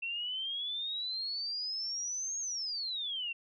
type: exponential two-way sweep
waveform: sine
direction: up then down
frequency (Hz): 2688 to 6590 to 2688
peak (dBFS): -34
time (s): 0.02-3.33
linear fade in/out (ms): 10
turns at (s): 2.39
effects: none